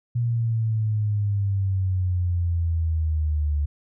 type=exponential sweep; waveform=sine; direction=down; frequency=120 to 72.5 Hz; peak=-20 dBFS; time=0.15-3.66 s; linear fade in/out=10 ms; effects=none